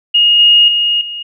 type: tone with level steps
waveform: sine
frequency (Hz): 2860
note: F7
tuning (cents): +41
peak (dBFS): -6 / -4 / -10 / -21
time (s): 0.14-1.23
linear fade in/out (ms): 10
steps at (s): 0.39 / 0.68 / 1.01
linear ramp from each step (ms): 2
effects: none